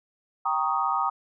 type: chord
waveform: sine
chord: Eb dominant seventh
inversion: first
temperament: equal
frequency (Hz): 784 / 932.3 / 1108.7 / 1244.5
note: G5 / Bb5 / Db6 / Eb6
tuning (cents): 0 / 0 / 0 / 0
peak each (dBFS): -29 / -28 / -31 / -26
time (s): 0.45-1.1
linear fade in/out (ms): 10
effects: none